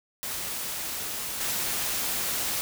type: noise with level steps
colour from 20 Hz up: white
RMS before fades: -33 / -29 dBFS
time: 0.23-2.61 s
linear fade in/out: 0 ms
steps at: 1.4 s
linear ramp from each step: 10 ms
effects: none